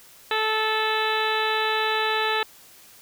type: harmonic tone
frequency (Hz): 436.6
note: A4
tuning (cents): -13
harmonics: 1 / 2 / 3 / 4 / 5 / 6 / 7 / 8 / 9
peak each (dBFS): -28 / -27 / -29 / -28 / -35 / -31 / -35 / -33 / -32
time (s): 0.31-2.43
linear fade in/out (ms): 2
effects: white hiss -50 dBFS RMS until 3.01 s